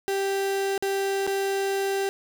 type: tone with dropouts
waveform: 35% pulse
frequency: 391.9 Hz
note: G4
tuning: in tune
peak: -22 dBFS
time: 0.08-2.09 s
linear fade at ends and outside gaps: 0 ms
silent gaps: 0.778-0.825 / 1.267-1.275 s
effects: none